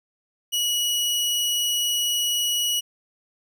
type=tone; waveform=sawtooth; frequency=2919 Hz; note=F#7; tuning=24 cents flat; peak=-18 dBFS; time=0.52-2.81 s; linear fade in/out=20 ms; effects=none